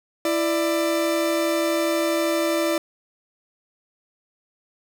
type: tone pair together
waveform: 40% pulse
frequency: 332.2 / 592 Hz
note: E4 / D5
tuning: +13 / +14 cents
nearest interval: minor seventh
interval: 1001 cents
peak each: -22 dBFS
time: 0.25-2.78 s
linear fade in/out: 2 ms
effects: none